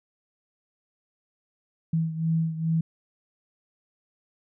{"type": "beating tone pair", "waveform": "sine", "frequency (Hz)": [161.9, 164.3], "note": ["E3", "E3"], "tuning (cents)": [-31, -5], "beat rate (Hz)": 2.4, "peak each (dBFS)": [-24, -29], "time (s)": [1.93, 2.81], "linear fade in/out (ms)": 5, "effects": []}